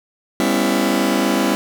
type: chord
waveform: sawtooth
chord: C# half-diminished seventh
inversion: second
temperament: just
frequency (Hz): 199.57 / 249.5 / 277.2 / 332.6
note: G3 / B3 / C#4 / E4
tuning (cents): +31 / +18 / 0 / +16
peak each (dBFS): -17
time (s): 0.4-1.55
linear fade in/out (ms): 0
effects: none